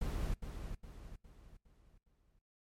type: noise with echo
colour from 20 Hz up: brown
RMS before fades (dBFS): -36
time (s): 0.01-0.34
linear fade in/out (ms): 5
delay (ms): 410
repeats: 5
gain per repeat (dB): -7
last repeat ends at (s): 2.39
effects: noise-tail reverb RT60 0.4 s tail -25 dB re dry + MP3 64 kbps